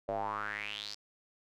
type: tone with band-pass filter sweep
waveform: square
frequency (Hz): 52.1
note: G#1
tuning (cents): +6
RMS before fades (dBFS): -38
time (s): 0.08-0.95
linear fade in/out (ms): 10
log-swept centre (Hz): 580 to 5100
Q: 6.2
effects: none

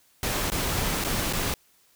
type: noise with dropouts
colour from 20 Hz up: pink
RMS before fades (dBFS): -27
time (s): 0.23-1.54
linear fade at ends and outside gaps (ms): 1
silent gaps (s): 0.501-0.519 / 1.04-1.046 / 1.327-1.333
effects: white hiss -62 dBFS RMS until 1.95 s

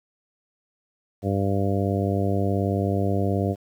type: harmonic tone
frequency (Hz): 98.7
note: G2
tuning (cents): +12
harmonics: 1 / 2 / 3 / 4 / 5 / 6 / 7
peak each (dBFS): -24 / -27 / -29 / -30 / -31 / -32 / -32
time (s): 1.22-3.56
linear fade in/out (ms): 50
effects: 9-bit

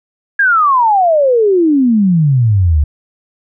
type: exponential sweep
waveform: sine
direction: down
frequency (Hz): 1661.2 to 69.9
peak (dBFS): -7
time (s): 0.39-2.84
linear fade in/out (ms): 5
effects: none

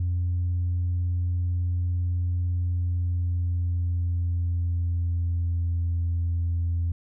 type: tone with pitch glide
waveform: sine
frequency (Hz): 88.2 to 85.15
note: F2 to F2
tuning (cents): +18 to -43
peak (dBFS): -21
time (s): 0-6.92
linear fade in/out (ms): 5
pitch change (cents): -61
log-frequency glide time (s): 2.59-5.97
effects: tanh soft clip ceiling -20 dBFS

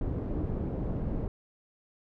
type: low-pass noise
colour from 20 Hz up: pink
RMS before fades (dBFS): -32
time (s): 0.01-1.28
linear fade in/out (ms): 2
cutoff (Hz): 390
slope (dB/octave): 12
effects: none

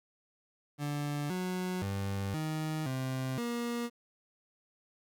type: tone with pitch steps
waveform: 30% pulse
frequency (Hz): 145.9 / 183.1 / 98.5 / 156.1 / 130.8 / 237.5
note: D3 / F#3 / G2 / D#3 / C3 / A#3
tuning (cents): -11 / -18 / +9 / +6 / 0 / +33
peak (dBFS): -30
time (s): 0.78-3.9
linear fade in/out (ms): 50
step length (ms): 520
effects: 11-bit

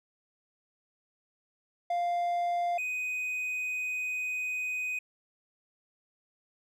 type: tone pair in turn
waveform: triangle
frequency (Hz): 698 / 2500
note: F5 / D#7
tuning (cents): -1 / +8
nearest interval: octave + minor seventh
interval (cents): 2209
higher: second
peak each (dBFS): -25 / -29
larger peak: first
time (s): 1.9-2.78 / 2.78-4.99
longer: second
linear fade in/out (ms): 5
effects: none

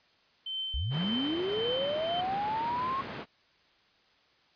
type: tone with tremolo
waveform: sine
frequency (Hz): 3089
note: G7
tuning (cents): -26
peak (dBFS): -31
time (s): 0.46-2.21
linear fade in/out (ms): 5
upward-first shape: triangle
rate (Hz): 1.8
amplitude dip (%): 75
type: linear sweep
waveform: sine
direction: up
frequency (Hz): 51 to 1093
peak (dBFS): -29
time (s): 0.74-3.01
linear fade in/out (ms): 0
type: band-pass noise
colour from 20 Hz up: pink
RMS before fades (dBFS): -41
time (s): 0.9-3.26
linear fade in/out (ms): 50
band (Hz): 140 to 3000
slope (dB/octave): 12
effects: white hiss -65 dBFS RMS until 4.55 s + resampled to 11025 Hz

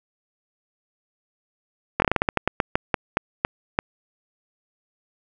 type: slowing click train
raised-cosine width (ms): 0.5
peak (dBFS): -3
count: 16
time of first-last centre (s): 2-3.789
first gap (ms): 21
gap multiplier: 1.22
effects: none

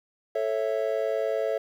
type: chord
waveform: triangle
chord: A major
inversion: none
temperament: just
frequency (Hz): 440 / 550 / 660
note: A4 / C#5 / E5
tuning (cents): 0 / -14 / +2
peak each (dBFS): -27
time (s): 0.35-1.58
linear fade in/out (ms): 5
effects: 10-bit

